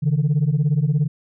sine beating tone pair, 140.1 / 157.1 Hz, C#3 / D#3, +19 / +17 cents, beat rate 17 Hz, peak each -17 dBFS, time 0.02-1.08 s, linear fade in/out 20 ms, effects tanh soft clip ceiling -12 dBFS

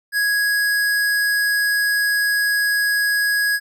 square tone, 1662 Hz, G#6, 1 cent sharp, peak -17 dBFS, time 0.12-3.6 s, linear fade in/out 50 ms, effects none

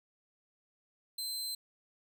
sawtooth tone, 4100 Hz, C8, 36 cents flat, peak -33 dBFS, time 1.18-1.55 s, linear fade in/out 5 ms, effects none

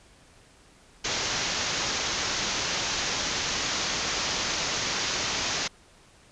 white low-pass noise, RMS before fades -29 dBFS, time 1.04-5.68 s, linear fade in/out 10 ms, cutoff 6800 Hz, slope 96 dB/octave, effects pink hiss -56 dBFS RMS until 6.31 s + resampled to 22050 Hz

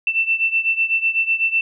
sine beating tone pair, 2672 / 2680 Hz, E7 / E7, +23 / +28 cents, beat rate 8 Hz, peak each -18 / -21 dBFS, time 0.07-1.61 s, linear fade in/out 2 ms, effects none

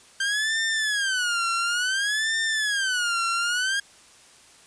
sawtooth tone with vibrato, 1568 Hz, G6, in tune, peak -19 dBFS, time 0.2-3.8 s, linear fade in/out 5 ms, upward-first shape sine, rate 0.57 Hz, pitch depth 240 cents each way, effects white hiss -52 dBFS RMS until 4.66 s + resampled to 22050 Hz

